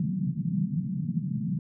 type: band-pass noise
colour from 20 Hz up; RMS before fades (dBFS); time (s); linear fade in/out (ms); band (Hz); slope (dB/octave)
pink; -29; 0-1.59; 2; 140 to 210; 48
effects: none